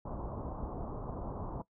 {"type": "low-pass noise", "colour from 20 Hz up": "pink", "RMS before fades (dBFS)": -40, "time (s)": [0.05, 1.62], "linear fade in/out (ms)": 5, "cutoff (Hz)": 1100, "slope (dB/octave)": 48, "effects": ["noise-tail reverb RT60 0.1 s tail -19 dB re dry"]}